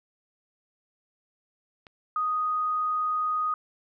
click, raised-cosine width 0.3 ms, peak -31 dBFS, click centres 1.868 s
sine tone, 1244.5 Hz, D#6, in tune, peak -24 dBFS, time 2.16-3.54 s, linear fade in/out 2 ms
effects none

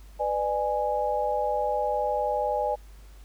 sine chord, G# diminished, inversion first, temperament just, 498.4 / 598 / 830.6 Hz, B4 / D5 / G#5, +16 / +31 / 0 cents, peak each -30 / -28 / -27 dBFS, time 0.19-2.76 s, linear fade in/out 20 ms, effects added 50 Hz sine -45 dBFS peak until 3.24 s + pink hiss -58 dBFS RMS until 3.24 s

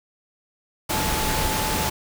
sine tone in noise, 868 Hz, A5, 24 cents flat, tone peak -29 dBFS, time 0.89-1.9 s, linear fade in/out 10 ms, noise pink, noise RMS -24 dBFS, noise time 0.89-1.9 s, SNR -8 dB, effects none

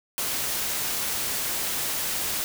white noise, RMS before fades -28 dBFS, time 0.18-2.44 s, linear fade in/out 0 ms, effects none

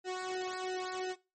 sawtooth tone with flanger, 370 Hz, F#4, in tune, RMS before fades -37 dBFS, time 0.04-1.16 s, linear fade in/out 50 ms, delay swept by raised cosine 1.8 to 2.38 ms, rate 2.9 Hz, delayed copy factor -1, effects noise-tail reverb RT60 0.3 s tail -22 dB re dry + MP3 32 kbps

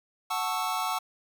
square chord, F# minor seventh, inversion none, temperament equal, 740 / 880 / 1108.7 / 1318.5 Hz, F#5 / A5 / C#6 / E6, 0 / 0 / 0 / 0 cents, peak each -34 dBFS, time 0.3-0.99 s, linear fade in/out 10 ms, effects none

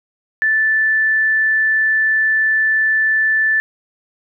sine tone, 1757 Hz, A6, 3 cents flat, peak -12 dBFS, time 0.42-3.6 s, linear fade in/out 0 ms, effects none

